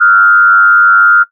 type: tone with frequency modulation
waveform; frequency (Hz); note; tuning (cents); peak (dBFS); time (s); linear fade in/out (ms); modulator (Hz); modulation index
sine; 1396.9; F6; 0; -3; 0-1.24; 20; 96.4; 0.79
effects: noise-tail reverb RT60 0.1 s tail -17 dB re dry